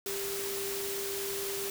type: tone in noise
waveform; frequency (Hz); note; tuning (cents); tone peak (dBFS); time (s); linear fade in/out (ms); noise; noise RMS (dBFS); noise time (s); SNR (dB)
sine; 396; G4; +18; -36; 0.06-1.7; 2; white; -37; 0.06-1.7; -2
effects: none